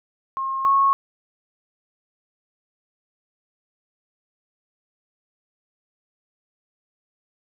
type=tone pair in turn; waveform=sine; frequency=1072 / 1097.1 Hz; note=C6 / C#6; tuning=+42 / -18 cents; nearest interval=unison; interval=40 cents; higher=second; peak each=-23 / -14 dBFS; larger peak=second; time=0.37-0.65 / 0.65-0.93 s; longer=neither; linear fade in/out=0 ms; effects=none